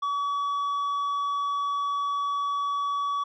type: tone with tanh clipping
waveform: sine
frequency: 1137 Hz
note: C#6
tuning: 44 cents sharp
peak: -26 dBFS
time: 0.02-3.24 s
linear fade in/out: 10 ms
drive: 5 dB
effects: none